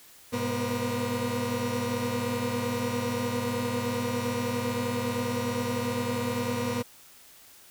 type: tone cluster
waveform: 30% pulse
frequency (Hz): 102.5 / 125 / 242.4 / 474.9 / 518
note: G#2 / B2 / B3 / A#4 / C5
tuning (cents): -22 / +21 / -32 / +32 / -17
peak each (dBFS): -33 / -35 / -28 / -32 / -34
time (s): 0.32-6.83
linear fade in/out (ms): 20
effects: white hiss -53 dBFS RMS until 7.7 s